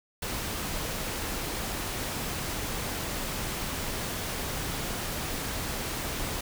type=noise; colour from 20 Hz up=pink; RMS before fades=-33 dBFS; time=0.22-6.41 s; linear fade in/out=5 ms; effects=none